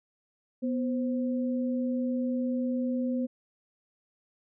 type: tone pair together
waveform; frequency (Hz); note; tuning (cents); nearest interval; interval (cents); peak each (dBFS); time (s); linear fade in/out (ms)
sine; 246.9 / 523.2; B3 / C5; 0 / 0; octave + minor second; 1300; -27 / -35; 0.62-3.27; 20
effects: none